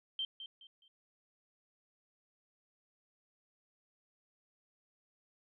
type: tone with echo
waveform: sine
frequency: 3136 Hz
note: G7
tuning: in tune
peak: -34 dBFS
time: 0.19-0.25 s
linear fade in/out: 2 ms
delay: 210 ms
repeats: 3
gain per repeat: -10 dB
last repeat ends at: 0.88 s
effects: none